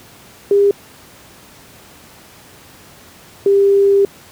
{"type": "tone pair in turn", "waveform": "sine", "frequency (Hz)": [402.4, 397.5], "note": ["G4", "G4"], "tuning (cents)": [45, 24], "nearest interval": "unison", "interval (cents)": 21, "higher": "first", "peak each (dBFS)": -8, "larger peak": "neither", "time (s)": [[0.51, 0.71], [3.46, 4.05]], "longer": "second", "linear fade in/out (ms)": 2, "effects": ["pink hiss -42 dBFS RMS until 4.31 s", "high-pass 80 Hz 12 dB/octave"]}